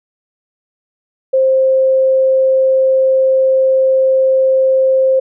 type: tone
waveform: sine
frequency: 527 Hz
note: C5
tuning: 12 cents sharp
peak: -8 dBFS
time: 1.33-5.2 s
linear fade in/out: 10 ms
effects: none